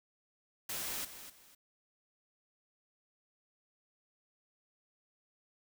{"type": "noise with echo", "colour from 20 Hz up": "white", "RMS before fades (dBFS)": -39, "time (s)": [0.69, 1.05], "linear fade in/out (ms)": 5, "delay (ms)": 250, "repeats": 2, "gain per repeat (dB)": -11, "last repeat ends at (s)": 1.55, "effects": []}